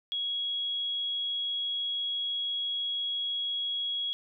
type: tone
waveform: sine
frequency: 3322 Hz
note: G#7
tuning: in tune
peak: -29 dBFS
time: 0.12-4.13 s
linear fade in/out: 0 ms
effects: none